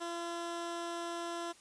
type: tone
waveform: 15% pulse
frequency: 340.9 Hz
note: F4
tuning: 42 cents flat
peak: -31 dBFS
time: 0-1.53 s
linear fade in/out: 20 ms
effects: white hiss -60 dBFS RMS until 1.6 s + resampled to 22050 Hz